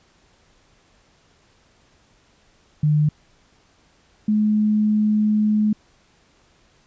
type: tone pair in turn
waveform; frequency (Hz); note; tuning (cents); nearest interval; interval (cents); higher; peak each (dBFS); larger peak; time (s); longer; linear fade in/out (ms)
sine; 150.5 / 212.4; D3 / G#3; +43 / +39; tritone; 596; second; -14 / -15; first; 2.83-3.09 / 4.28-5.73; second; 5
effects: pink hiss -58 dBFS RMS until 6.86 s + resampled to 16000 Hz